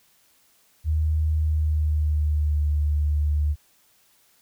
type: tone with pitch glide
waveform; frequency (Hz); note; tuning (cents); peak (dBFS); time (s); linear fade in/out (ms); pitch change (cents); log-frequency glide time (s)
sine; 77.78 to 74.31; D#2 to D2; 0 to +21; -19; 0.84-3.56; 50; -79; 1.38-2.64
effects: white hiss -61 dBFS RMS until 4.41 s